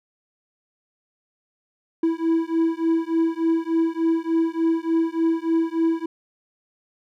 triangle beating tone pair, 326.7 / 330.1 Hz, E4 / E4, -15 / +2 cents, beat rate 3.4 Hz, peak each -20 dBFS, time 2.03-6.06 s, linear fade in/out 5 ms, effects none

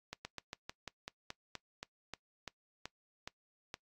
slowing click train, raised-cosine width 0.2 ms, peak -24 dBFS, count 15, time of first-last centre 0.13-3.741 s, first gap 120 ms, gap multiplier 1.11, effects noise-tail reverb RT60 0.1 s tail -21 dB re dry + AAC 64 kbps

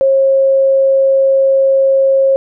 sine tone, 540 Hz, C#5, 45 cents flat, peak -7 dBFS, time 0.01-2.36 s, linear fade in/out 0 ms, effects none

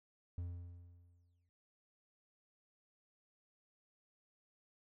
triangle tone with exponential decay, 87.31 Hz, F2, in tune, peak -36 dBFS, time 0.38-1.49 s, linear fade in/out 0 ms, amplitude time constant 240 ms, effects none

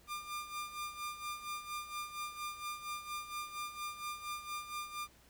sawtooth tone with tremolo, 1199 Hz, D6, 36 cents sharp, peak -34 dBFS, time 0.07-5.08 s, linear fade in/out 50 ms, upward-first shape sine, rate 4.3 Hz, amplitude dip 70%, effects added 60 Hz sine -68 dBFS peak until 5.29 s + pink hiss -64 dBFS RMS until 5.29 s

